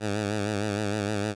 10% pulse tone with vibrato, 103.83 Hz, G#2, in tune, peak -18 dBFS, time 0-1.35 s, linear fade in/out 50 ms, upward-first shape sine, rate 6.5 Hz, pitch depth 68 cents each way, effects resampled to 22050 Hz

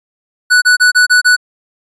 square tone bursts, 1480 Hz, F#6, in tune, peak -6 dBFS, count 6, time 0.5-1.365 s, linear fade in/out 20 ms, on 120 ms, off 29 ms, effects resampled to 22050 Hz

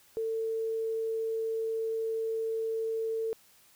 sine tone, 447.9 Hz, A4, 31 cents sharp, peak -29 dBFS, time 0.17-3.33 s, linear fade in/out 0 ms, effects white hiss -61 dBFS RMS until 3.75 s

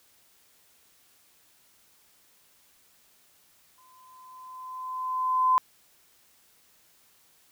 sine tone with exponential growth, 1024 Hz, C6, 38 cents flat, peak -17 dBFS, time 3.78-5.58 s, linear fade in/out 0 ms, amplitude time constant 390 ms, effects white hiss -62 dBFS RMS until 7.51 s

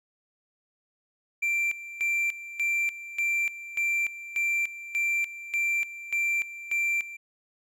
triangle tone with tremolo, 2356 Hz, D7, 5 cents sharp, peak -22 dBFS, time 1.42-7.17 s, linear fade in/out 10 ms, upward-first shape square, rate 1.7 Hz, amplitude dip 80%, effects none

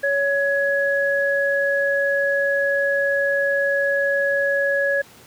sine tone pair together, 560 / 1678.1 Hz, C#5 / G#6, +18 / +18 cents, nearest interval octave + perfect fifth, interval 1900 cents, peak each -20 dBFS, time 0.03-5.02 s, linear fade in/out 10 ms, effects pink hiss -47 dBFS RMS until 5.26 s + high-pass 100 Hz 12 dB/octave

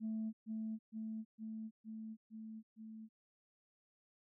sine tone with echo, 220 Hz, A3, in tune, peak -36 dBFS, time 0-0.33 s, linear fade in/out 50 ms, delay 460 ms, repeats 6, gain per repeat -2 dB, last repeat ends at 3.09 s, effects tanh soft clip ceiling -34 dBFS

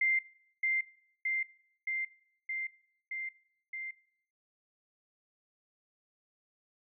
sine tone with echo, 2093 Hz, C7, in tune, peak -25 dBFS, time 0.01-0.19 s, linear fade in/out 5 ms, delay 620 ms, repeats 6, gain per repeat -2 dB, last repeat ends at 3.91 s, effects noise-tail reverb RT60 0.7 s tail -23 dB re dry

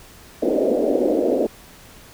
white band-pass noise, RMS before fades -19 dBFS, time 0.42-1.47 s, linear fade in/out 10 ms, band 240 to 590 Hz, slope 48 dB/octave, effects pink hiss -45 dBFS RMS until 2.13 s

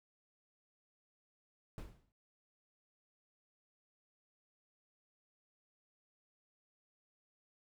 brown noise with exponential decay, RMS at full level -43 dBFS, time 1.78-2.12 s, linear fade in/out 1 ms, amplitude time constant 73 ms, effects none

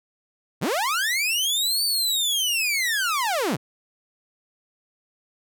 sawtooth linear two-way sweep, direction up then down, 98 to 4602 to 98 Hz, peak -18 dBFS, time 0.61-3.57 s, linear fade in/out 20 ms, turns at 1.84 s, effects none

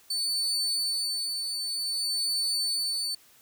35% pulse tone with tremolo, 4502 Hz, C#8, 26 cents sharp, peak -24 dBFS, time 0.1-3.15 s, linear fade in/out 5 ms, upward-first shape sine, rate 0.53 Hz, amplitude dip 40%, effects white hiss -58 dBFS RMS until 3.41 s

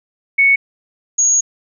sine tone pair in turn, 2217 / 6643 Hz, C#7 / G#8, 0 / 0 cents, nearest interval octave + perfect fifth, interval 1900 cents, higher second, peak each -8 / -10 dBFS, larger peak first, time 0.38-0.56 / 1.18-1.41 s, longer second, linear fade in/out 10 ms, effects none

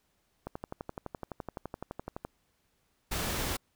click train, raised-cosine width 1 ms, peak -23 dBFS, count 22, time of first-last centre 0.47-2.25 s, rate 11.8 Hz
pink noise, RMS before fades -33 dBFS, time 3.11-3.57 s, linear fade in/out 10 ms
effects pink hiss -74 dBFS RMS until 3.75 s

